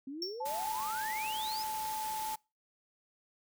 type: exponential sweep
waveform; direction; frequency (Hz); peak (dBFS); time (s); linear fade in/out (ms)
sine; up; 260 to 5280; -39; 0.07-1.63; 5
type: tone with exponential decay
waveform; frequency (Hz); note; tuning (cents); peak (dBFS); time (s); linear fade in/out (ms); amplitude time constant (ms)
triangle; 5460; F8; -40; -31; 0.22-0.48; 2; 56
type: tone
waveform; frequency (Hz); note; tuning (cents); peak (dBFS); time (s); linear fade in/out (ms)
sine; 870; A5; -20; -35; 0.4-2.36; 10
type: noise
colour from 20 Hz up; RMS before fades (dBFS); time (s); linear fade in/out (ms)
white; -43; 0.45-2.36; 10
effects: noise-tail reverb RT60 0.3 s tail -26 dB re dry